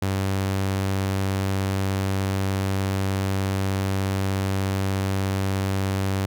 sawtooth tone, 96.7 Hz, G2, 23 cents flat, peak -18 dBFS, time 0.02-6.26 s, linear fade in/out 5 ms, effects none

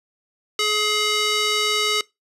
square tone with band-pass filter, 422.6 Hz, G#4, 30 cents sharp, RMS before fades -21 dBFS, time 0.59-2.01 s, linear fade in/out 2 ms, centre 3800 Hz, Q 1, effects noise-tail reverb RT60 0.2 s tail -22 dB re dry + resampled to 32000 Hz

